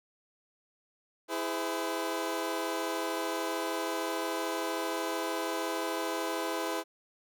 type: chord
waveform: 20% pulse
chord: E augmented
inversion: none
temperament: equal with one note detuned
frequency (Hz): 329.6 / 415.3 / 511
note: E4 / G#4 / B#4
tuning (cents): 0 / 0 / -41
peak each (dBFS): -30 / -32 / -31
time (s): 1.28-6.84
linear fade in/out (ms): 50
effects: none